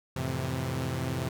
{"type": "chord", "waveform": "sawtooth", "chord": "F major seventh", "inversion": "none", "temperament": "equal with one note detuned", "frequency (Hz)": [88.47, 110, 130.81, 164.81], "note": ["F2", "A2", "C3", "E3"], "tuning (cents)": [23, 0, 0, 0], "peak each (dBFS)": [-33, -34, -28, -34], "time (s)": [0.16, 1.29], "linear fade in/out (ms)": 5, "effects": []}